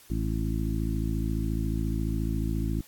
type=harmonic tone with a mistuned harmonic; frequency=54.3 Hz; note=A1; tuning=22 cents flat; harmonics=1 / 2 / 3 / 4 / 5 / 6; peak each=-29 / -32 / -34 / -35 / -36 / -37 dBFS; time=0.1-2.81 s; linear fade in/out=5 ms; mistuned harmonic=6; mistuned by=+22 cents; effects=white hiss -54 dBFS RMS until 2.87 s + AAC 64 kbps